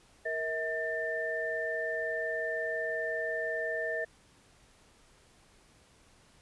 sine tone cluster, 467.6 / 642 / 1789 Hz, A#4 / E5 / A6, +5 / -46 / +28 cents, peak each -37 / -35 / -34 dBFS, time 0.25-4.05 s, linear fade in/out 10 ms, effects pink hiss -62 dBFS RMS until 6.41 s + resampled to 24000 Hz

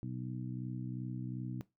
harmonic tone, 62.7 Hz, B1, 27 cents sharp, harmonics 2 / 3 / 4 / 5, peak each -40 / -44 / -46 / -48 dBFS, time 0.03-1.61 s, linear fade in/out 0 ms, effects noise-tail reverb RT60 0.2 s tail -18 dB re dry

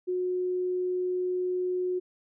sine tone, 363.9 Hz, F#4, 29 cents flat, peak -26 dBFS, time 0.07-2 s, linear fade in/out 20 ms, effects none

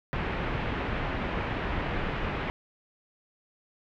pink low-pass noise, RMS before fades -31 dBFS, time 0.13-2.5 s, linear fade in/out 0 ms, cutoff 2700 Hz, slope 24 dB/octave, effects none

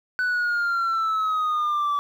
sine exponential sweep, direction down, 1500 to 1150 Hz, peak -18 dBFS, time 0.19-1.99 s, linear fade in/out 0 ms, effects tanh soft clip ceiling -20 dBFS + 9-bit

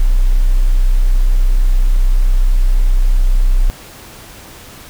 sine tone, 31.65 Hz, B0, 43 cents sharp, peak -7 dBFS, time 0-3.7 s, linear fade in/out 0 ms, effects pink hiss -36 dBFS RMS until 4.89 s

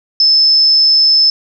sine tone, 5250 Hz, E8, 8 cents flat, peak -6 dBFS, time 0.2-1.3 s, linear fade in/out 2 ms, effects none

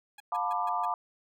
15% pulse tone bursts, 830.6 Hz, G#5, in tune, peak -39 dBFS, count 5, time 0.18-0.855 s, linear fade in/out 5 ms, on 23 ms, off 140 ms
sine chord, B half-diminished seventh, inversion second, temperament just, 711.2 / 889 / 987.8 / 1185.3 Hz, F5 / A5 / B5 / D6, +31 / +18 / 0 / +16 cents, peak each -33 dBFS, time 0.32-0.94 s, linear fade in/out 2 ms
effects none

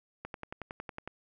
click train, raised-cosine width 0.5 ms, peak -24 dBFS, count 10, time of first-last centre 0.25-1.076 s, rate 10.9 Hz, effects none

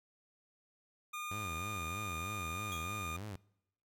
25% pulse tone, 1216 Hz, D#6, 40 cents flat, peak -36 dBFS, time 1.13-3.17 s, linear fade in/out 10 ms
sawtooth tone with vibrato, 92.5 Hz, F#2, in tune, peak -38 dBFS, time 1.31-3.36 s, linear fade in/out 0 ms, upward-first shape sine, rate 3.2 Hz, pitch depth 260 cents each way
sawtooth tone with exponential decay, 3322 Hz, G#7, in tune, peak -38 dBFS, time 2.72-2.95 s, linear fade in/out 0 ms, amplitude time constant 50 ms
effects noise-tail reverb RT60 0.8 s tail -24 dB re dry

